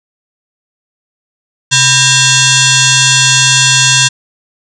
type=tone with frequency modulation; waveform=sine; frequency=1589 Hz; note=G6; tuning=23 cents sharp; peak=-5 dBFS; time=1.71-4.09 s; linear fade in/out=20 ms; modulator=860 Hz; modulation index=7; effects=none